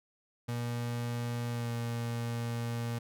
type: tone with pitch glide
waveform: 35% pulse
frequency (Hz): 119.4 to 117.69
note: A#2 to A#2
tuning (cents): +42 to +17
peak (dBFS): -31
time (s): 0.48-2.99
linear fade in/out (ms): 10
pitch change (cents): -25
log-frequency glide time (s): 1.49-1.72
effects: none